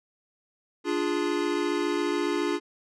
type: chord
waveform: square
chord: D diminished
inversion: none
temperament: equal with one note detuned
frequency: 293.7 / 348.2 / 415.3 Hz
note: D4 / F4 / Ab4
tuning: 0 / -5 / 0 cents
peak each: -30 / -29 / -31 dBFS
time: 0.84-2.6 s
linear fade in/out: 50 ms
effects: low-pass 6000 Hz 12 dB/octave